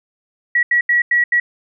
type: tone bursts at uneven times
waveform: sine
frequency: 1925 Hz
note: B6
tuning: 45 cents flat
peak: -11 dBFS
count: 5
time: 0.55-0.63 / 0.71-0.81 / 0.89-1.02 / 1.11-1.24 / 1.32-1.4 s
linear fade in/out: 5 ms
effects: none